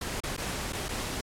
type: noise with dropouts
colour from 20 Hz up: pink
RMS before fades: -34 dBFS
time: 0.01-1.21 s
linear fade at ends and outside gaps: 5 ms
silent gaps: 0.204-0.235 / 0.367-0.377 / 0.724-0.73 / 0.885-0.889 s
effects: low-pass 11000 Hz 12 dB/octave + AAC 64 kbps